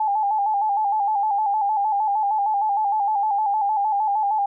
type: tone with vibrato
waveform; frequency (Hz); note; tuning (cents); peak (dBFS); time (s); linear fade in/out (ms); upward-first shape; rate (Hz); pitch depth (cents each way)
sine; 833; G#5; +5; -18; 0-4.46; 5; square; 6.5; 64
effects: none